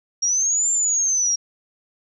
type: linear two-way sweep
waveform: sine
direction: up then down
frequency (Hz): 5588 to 7330 to 5588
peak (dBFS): -17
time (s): 0.22-1.36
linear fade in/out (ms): 10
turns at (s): 0.7
effects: none